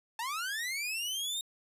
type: linear sweep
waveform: sawtooth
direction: up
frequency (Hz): 873 to 3731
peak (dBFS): -30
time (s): 0.19-1.41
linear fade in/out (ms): 2
effects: resampled to 32000 Hz + 12-bit